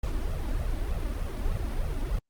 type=noise with flanger; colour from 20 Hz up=brown; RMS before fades=-29 dBFS; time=0.03-2.19 s; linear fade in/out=5 ms; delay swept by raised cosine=1.5 to 3.5 ms; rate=3.3 Hz; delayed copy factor=+0.9; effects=Opus 48 kbps